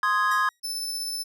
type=chord; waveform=triangle; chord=Ab major; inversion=first; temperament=equal; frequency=1046.5 / 1244.5 / 1661.2 Hz; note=C6 / Eb6 / Ab6; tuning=0 / 0 / 0 cents; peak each=-23 dBFS; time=0.03-0.49 s; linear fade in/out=2 ms
type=tone with exponential decay; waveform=10% pulse; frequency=1900 Hz; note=A#6; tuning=33 cents sharp; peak=-25 dBFS; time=0.31-0.6 s; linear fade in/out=5 ms; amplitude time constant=61 ms
type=tone with tremolo; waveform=sawtooth; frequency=5274 Hz; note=E8; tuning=in tune; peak=-25 dBFS; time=0.63-1.24 s; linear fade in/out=20 ms; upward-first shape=triangle; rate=16 Hz; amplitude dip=25%
effects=none